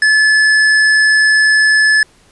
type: tone with hard clipping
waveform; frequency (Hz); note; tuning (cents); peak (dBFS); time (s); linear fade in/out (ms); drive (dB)
sine; 1726; A6; -34; -9; 0.02-2.03; 2; 10
effects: pink hiss -49 dBFS RMS until 2.31 s + resampled to 24000 Hz